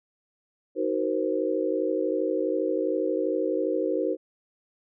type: chord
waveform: sine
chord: C half-diminished seventh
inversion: first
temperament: just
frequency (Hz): 314 / 376.7 / 470.9 / 523.3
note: Eb4 / Gb4 / Bb4 / C5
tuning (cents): +16 / +31 / +18 / 0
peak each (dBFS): -29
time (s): 0.75-4.17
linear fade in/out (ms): 50
effects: none